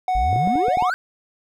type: tone with pitch glide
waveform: triangle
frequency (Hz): 740 to 732.3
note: F#5 to F#5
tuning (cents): 0 to -18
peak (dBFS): -16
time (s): 0.08-0.9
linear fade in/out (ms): 2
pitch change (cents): -18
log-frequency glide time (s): 0.25-0.42
type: exponential sweep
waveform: triangle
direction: up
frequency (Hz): 45.18 to 1588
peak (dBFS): -19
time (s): 0.15-0.94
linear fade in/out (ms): 0
type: clicks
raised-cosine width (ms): 2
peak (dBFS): -17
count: 7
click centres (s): 0.329 / 0.361 / 0.474 / 0.556 / 0.683 / 0.772 / 0.824
effects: none